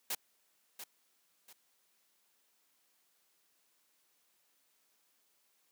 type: noise with echo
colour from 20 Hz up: white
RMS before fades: -36 dBFS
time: 0.1-0.15 s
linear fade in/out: 5 ms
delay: 690 ms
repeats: 2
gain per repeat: -10 dB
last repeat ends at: 1.53 s
effects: white hiss -74 dBFS RMS until 5.71 s + high-pass 200 Hz 12 dB/octave